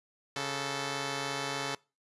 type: tone pair together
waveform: 5% pulse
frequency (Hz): 138.59 / 438.9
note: C#3 / A4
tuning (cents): 0 / -4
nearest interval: octave + minor sixth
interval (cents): 1996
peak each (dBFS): -24 / -24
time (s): 0.36-1.75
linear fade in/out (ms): 2
effects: noise-tail reverb RT60 0.3 s tail -24 dB re dry + resampled to 24000 Hz